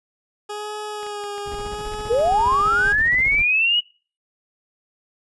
20% pulse tone with vibrato, 415.3 Hz, G#4, in tune, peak -23 dBFS, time 0.49-2.93 s, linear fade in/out 10 ms, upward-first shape sine, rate 0.82 Hz, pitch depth 30 cents each way
clicks, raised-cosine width 0.3 ms, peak -24 dBFS, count 5, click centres 1.031 / 1.066 / 1.239 / 1.381 / 1.937 s
brown noise with tremolo, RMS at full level -31 dBFS, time 1.45-3.45 s, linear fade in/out 50 ms, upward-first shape square, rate 15 Hz, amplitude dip 65%
sine linear sweep, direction up, 427.1 to 2954 Hz, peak -15 dBFS, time 2.09-3.81 s, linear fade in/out 20 ms
effects noise-tail reverb RT60 0.4 s tail -25 dB re dry + resampled to 24000 Hz

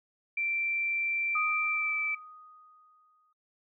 sine tone with pitch glide, 2349 to 2322 Hz, D7 to D7, 0 to -20 cents, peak -28 dBFS, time 0.37-2.15 s, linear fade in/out 5 ms, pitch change -20 cents, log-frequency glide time 1.69-1.93 s
sine tone with exponential decay, 1244.5 Hz, D#6, in tune, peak -28 dBFS, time 1.35-3.33 s, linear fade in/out 5 ms, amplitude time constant 430 ms
effects noise-tail reverb RT60 0.3 s tail -25 dB re dry

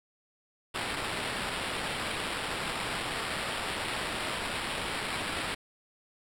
white noise with sample-and-hold, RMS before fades -34 dBFS, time 0.74-5.55 s, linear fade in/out 10 ms, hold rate 6300 Hz, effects low-pass 11000 Hz 12 dB/octave

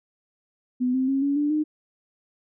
sine tone with pitch steps, 250.6 / 260.6 / 271.1 / 281.9 / 293.2 / 305 Hz, B3 / C4 / C#4 / C#4 / D4 / D#4, +25 / -7 / -38 / +29 / -3 / -34 cents, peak -20 dBFS, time 0.8-1.64 s, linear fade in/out 20 ms, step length 140 ms, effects none

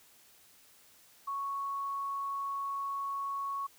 sine tone, 1108.7 Hz, C#6, in tune, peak -33 dBFS, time 1.27-3.67 s, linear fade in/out 10 ms, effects white hiss -61 dBFS RMS until 3.78 s

